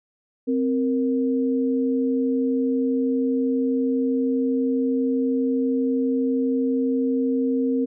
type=tone pair together; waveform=sine; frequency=261.6 / 466.2 Hz; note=C4 / A#4; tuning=0 / 0 cents; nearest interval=minor seventh; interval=1000 cents; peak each=-20 / -25 dBFS; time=0.47-7.86 s; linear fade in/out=20 ms; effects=none